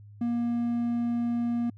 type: tone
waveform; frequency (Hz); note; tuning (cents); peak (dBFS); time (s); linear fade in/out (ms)
triangle; 236.8; A#3; +27; -23; 0.21-1.7; 5
effects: added 103 Hz sine -46 dBFS peak until 1.77 s